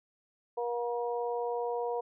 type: harmonic tone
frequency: 238.7 Hz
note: A#3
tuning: 41 cents sharp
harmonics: 2 / 3 / 4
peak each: -32 / -37 / -38 dBFS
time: 0.57-2.01 s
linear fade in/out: 10 ms
effects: none